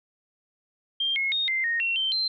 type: tone with pitch steps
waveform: sine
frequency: 3186 / 2168 / 3708 / 2084 / 1858 / 2726 / 3113 / 4122 Hz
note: G7 / C#7 / A#7 / C7 / A#6 / F7 / G7 / C8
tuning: +27 / -39 / -10 / -7 / -6 / -43 / -13 / -27 cents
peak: -23 dBFS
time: 1-2.28 s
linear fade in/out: 5 ms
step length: 160 ms
effects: none